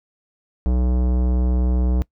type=tone with tanh clipping; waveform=sine; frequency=62 Hz; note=B1; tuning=7 cents sharp; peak=-18 dBFS; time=0.66-2.02 s; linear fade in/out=0 ms; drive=18 dB; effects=noise-tail reverb RT60 0.1 s tail -22 dB re dry